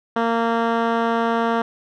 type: tone with low-pass filter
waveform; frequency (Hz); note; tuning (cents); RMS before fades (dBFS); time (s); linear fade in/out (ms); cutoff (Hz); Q
10% pulse; 230.3; A#3; -21; -20; 0.16-1.62; 5; 2000; 0.71
effects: none